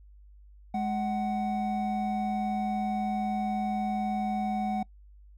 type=tone pair together; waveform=triangle; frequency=209.7 / 747.3 Hz; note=G#3 / F#5; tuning=+17 / +17 cents; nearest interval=octave + minor seventh; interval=2200 cents; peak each=-28 / -28 dBFS; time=0.74-4.83 s; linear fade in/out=5 ms; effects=noise-tail reverb RT60 0.1 s tail -23 dB re dry + added 50 Hz sine -50 dBFS peak until 5.37 s